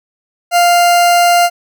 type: tone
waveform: 40% pulse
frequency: 698.5 Hz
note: F5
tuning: in tune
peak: -6 dBFS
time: 0.51-1.5 s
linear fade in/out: 50 ms
effects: none